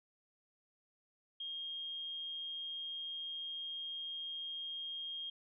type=tone; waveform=sine; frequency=3233 Hz; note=G#7; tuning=47 cents flat; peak=-40 dBFS; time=1.4-5.3 s; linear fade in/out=5 ms; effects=none